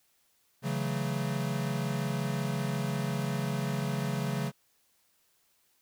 square chord, F# minor seventh, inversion second, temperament equal with one note detuned, 139.23 / 164.81 / 185 / 220 Hz, C#3 / E3 / F#3 / A3, +8 / 0 / 0 / 0 cents, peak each -33 / -38 / -37 / -38 dBFS, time 0.62-4.52 s, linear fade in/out 50 ms, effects white hiss -70 dBFS RMS until 5.81 s

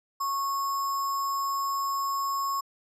sine tone with sample-and-hold, 1101 Hz, C#6, 12 cents flat, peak -26 dBFS, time 0.2-2.61 s, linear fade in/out 10 ms, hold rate 6300 Hz, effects resampled to 32000 Hz

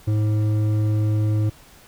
sine tone with hard clipping, 106.7 Hz, G#2, 47 cents sharp, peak -19 dBFS, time 0.07-1.5 s, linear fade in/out 10 ms, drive 8 dB, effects pink hiss -49 dBFS RMS until 1.87 s

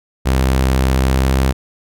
sawtooth tone with pitch glide, 65.41 to 66.09 Hz, C2 to C2, 0 to +18 cents, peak -8 dBFS, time 0.25-1.53 s, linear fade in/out 20 ms, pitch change +18 cents, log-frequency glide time 1.08-1.29 s, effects none

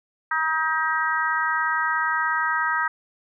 harmonic tone, 316.9 Hz, D#4, 32 cents sharp, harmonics 3 / 4 / 5 / 6, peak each -27 / -25 / -25 / -28 dBFS, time 0.31-2.88 s, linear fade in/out 5 ms, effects none

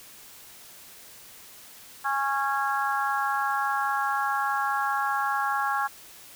harmonic tone, 275.1 Hz, C#4, 13 cents flat, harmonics 3 / 4 / 5 / 6, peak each -28 / -29 / -30 / -31 dBFS, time 2.04-5.88 s, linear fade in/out 20 ms, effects white hiss -48 dBFS RMS until 6.35 s

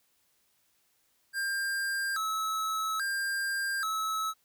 square tone with vibrato, 1439 Hz, F#6, 49 cents flat, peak -30 dBFS, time 1.33-4.34 s, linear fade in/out 50 ms, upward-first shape square, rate 0.6 Hz, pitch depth 180 cents each way, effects white hiss -71 dBFS RMS until 4.44 s

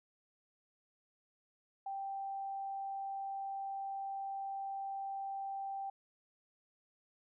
sine tone, 784 Hz, G5, in tune, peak -38 dBFS, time 1.86-5.9 s, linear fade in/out 5 ms, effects none

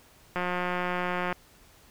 click train, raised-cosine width 0.5 ms, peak -15 dBFS, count 174, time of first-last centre 0.36-1.326 s, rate 179 Hz, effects pink hiss -57 dBFS RMS until 1.9 s

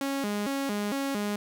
sawtooth tone with vibrato, 238.3 Hz, A#3, 38 cents sharp, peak -24 dBFS, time 0.01-1.36 s, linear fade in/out 2 ms, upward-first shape square, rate 2.2 Hz, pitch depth 250 cents each way, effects none

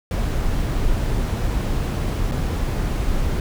brown noise with dropouts, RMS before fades -21 dBFS, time 0.11-3.4 s, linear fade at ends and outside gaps 2 ms, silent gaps 2.314-2.319 s, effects none

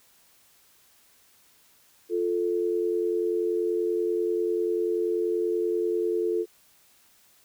sine tone pair together, 349.7 / 440 Hz, F4 / A4, +2 / 0 cents, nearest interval major third, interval 398 cents, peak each -26 dBFS, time 2.09-6.46 s, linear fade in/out 50 ms, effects white hiss -60 dBFS RMS until 7.44 s

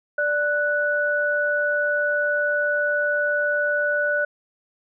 sine tone pair together, 587.7 / 1480 Hz, D5 / F#6, +1 / 0 cents, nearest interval octave + major third, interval 1599 cents, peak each -23 / -21 dBFS, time 0.18-4.25 s, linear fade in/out 5 ms, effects none

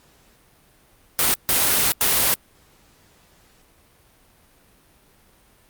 white noise bursts at uneven times, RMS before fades -18 dBFS, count 3, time 1.19-1.34 / 1.49-1.92 / 2.01-2.34 s, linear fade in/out 0 ms, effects pink hiss -56 dBFS RMS until 5.69 s + Opus 48 kbps

